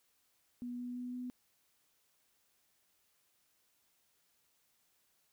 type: tone with pitch steps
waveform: sine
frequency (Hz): 244 / 245.7 / 247.4 / 249.1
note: B3 / B3 / B3 / B3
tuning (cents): -21 / -9 / +3 / +15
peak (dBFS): -39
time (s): 0.62-1.3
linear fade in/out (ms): 0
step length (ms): 170
effects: white hiss -75 dBFS RMS until 5.32 s